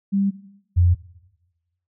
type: tone pair in turn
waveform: sine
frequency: 197.6 / 88.02 Hz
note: G3 / F2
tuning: +14 / +14 cents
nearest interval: octave + major second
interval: 1400 cents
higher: first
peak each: -17 / -12 dBFS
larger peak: second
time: 0.12-0.31 / 0.76-0.95 s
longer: neither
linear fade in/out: 20 ms
effects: noise-tail reverb RT60 1.0 s tail -18 dB re dry